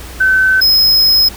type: tone pair in turn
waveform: sine / square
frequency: 1528 / 5117 Hz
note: G6 / D#8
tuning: -45 / +48 cents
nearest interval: octave + major sixth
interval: 2093 cents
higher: second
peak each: -7 dBFS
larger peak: neither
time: 0.2-0.61 / 0.61-1.29 s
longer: second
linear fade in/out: 10 ms
effects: added 60 Hz sine -30 dBFS peak until 1.36 s + pink hiss -32 dBFS RMS until 1.36 s